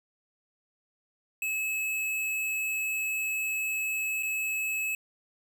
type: tone with dropouts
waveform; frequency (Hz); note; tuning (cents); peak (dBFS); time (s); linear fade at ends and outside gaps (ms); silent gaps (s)
square; 2588; E7; -32; -29; 1.42-4.95; 2; 4.226-4.231
effects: none